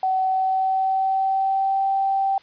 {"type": "tone with pitch glide", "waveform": "sine", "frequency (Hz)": [756, 779.1], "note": ["F#5", "G5"], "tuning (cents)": [37, -11], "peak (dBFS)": -18, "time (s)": [0.03, 2.38], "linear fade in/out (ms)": 2, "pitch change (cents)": 52, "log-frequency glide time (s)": [0.21, 1.86], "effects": ["white hiss -52 dBFS RMS until 2.42 s", "resampled to 11025 Hz"]}